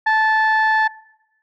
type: tone pair together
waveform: sine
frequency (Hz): 874 / 1748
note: A5 / A6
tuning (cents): -12 / -12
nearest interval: octave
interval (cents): 1200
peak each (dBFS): -14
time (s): 0.06-0.88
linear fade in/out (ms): 10
effects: noise-tail reverb RT60 0.9 s tail -21 dB re dry + tanh soft clip ceiling -10 dBFS